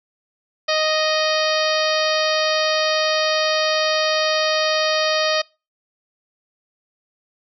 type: harmonic tone with a mistuned harmonic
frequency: 622.3 Hz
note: D#5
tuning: in tune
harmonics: 1 / 2 / 3 / 4 / 5 / 6 / 7 / 8 / 9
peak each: -20 / -25 / -26 / -28 / -28 / -29 / -28 / -26 / -32 dBFS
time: 0.68-5.42 s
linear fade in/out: 10 ms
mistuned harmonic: 8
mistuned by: -49 cents
effects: noise-tail reverb RT60 0.3 s tail -26 dB re dry